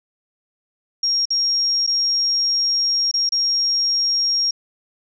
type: tone with dropouts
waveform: sine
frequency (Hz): 5580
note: F8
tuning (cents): -2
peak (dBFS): -16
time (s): 1.03-4.51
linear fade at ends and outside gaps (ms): 5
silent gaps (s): 1.255-1.304 / 1.866-1.874 / 3.114-3.139 / 3.292-3.321
effects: none